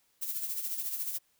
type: noise with tremolo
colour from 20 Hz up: violet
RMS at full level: -33 dBFS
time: 0.21-1.19 s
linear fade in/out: 20 ms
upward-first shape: sine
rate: 14 Hz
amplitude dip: 55%
effects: white hiss -71 dBFS RMS until 1.39 s